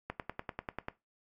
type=click train; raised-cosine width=0.5 ms; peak=-21 dBFS; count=9; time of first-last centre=0.1-0.884 s; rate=10.2 Hz; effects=noise-tail reverb RT60 0.2 s tail -17 dB re dry + AAC 64 kbps